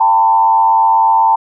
sine tone with frequency modulation, 896 Hz, A5, 31 cents sharp, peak -7 dBFS, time 0-1.36 s, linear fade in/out 10 ms, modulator 96.1 Hz, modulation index 0.81, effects none

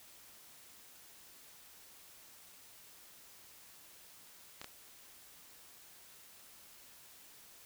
clicks, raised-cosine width 0.2 ms, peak -27 dBFS, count 2, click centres 4.615 / 4.644 s, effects white hiss -58 dBFS RMS until 7.65 s

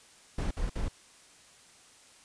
brown noise bursts, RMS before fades -31 dBFS, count 3, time 0.38-0.884 s, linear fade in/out 5 ms, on 130 ms, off 57 ms, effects white hiss -57 dBFS RMS until 2.24 s + resampled to 22050 Hz

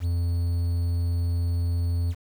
triangle tone with quantisation, 86.1 Hz, F2, 24 cents flat, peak -20 dBFS, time 0-2.15 s, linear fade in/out 50 ms, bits 8, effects none

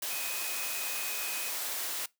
sine tone in noise, 2511 Hz, D#7, 15 cents sharp, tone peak -41 dBFS, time 0.1-1.5 s, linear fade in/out 5 ms, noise white, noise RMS -35 dBFS, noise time 0.02-2.06 s, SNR -9 dB, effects noise-tail reverb RT60 0.2 s tail -22 dB re dry + high-pass 400 Hz 12 dB/octave

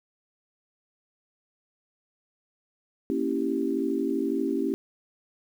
sine chord, A# diminished seventh, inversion none, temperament equal with one note detuned, 233.9 / 277.2 / 329.6 / 392 Hz, A#3 / C#4 / E4 / G4, +6 / 0 / 0 / 0 cents, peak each -32 / -28 / -30 / -30 dBFS, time 3.1-4.74 s, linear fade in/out 0 ms, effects 9-bit

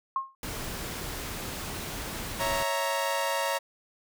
sine tone with exponential decay, 1072 Hz, C6, 42 cents sharp, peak -22 dBFS, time 0.16-0.35 s, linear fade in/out 2 ms, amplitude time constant 40 ms
pink noise, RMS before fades -36 dBFS, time 0.43-2.63 s, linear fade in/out 2 ms
sawtooth chord, A# diminished, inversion first, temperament equal with one note detuned, 554.4 / 656.2 / 932.3 Hz, C#5 / E5 / A#5, 0 / -8 / 0 cents, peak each -27 / -30 / -26 dBFS, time 2.39-3.59 s, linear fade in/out 20 ms
effects none

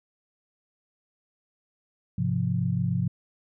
sine chord, F minor, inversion first, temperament equal, 103.83 / 130.81 / 174.61 Hz, Ab2 / C3 / F3, 0 / 0 / 0 cents, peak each -29 / -27 / -27 dBFS, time 2.18-3.08 s, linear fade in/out 5 ms, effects none

